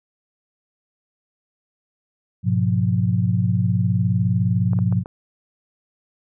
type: chord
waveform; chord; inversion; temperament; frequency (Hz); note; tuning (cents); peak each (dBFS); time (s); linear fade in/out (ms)
sine; F diminished; first; equal with one note detuned; 103.83 / 123.47 / 177.77; Ab2 / Cb3 / F3; 0 / 0 / +31; -20 / -21 / -21; 2.43-5.04; 50
type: clicks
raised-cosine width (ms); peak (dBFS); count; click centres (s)
1; -21; 4; 4.733 / 4.789 / 4.925 / 5.059
effects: none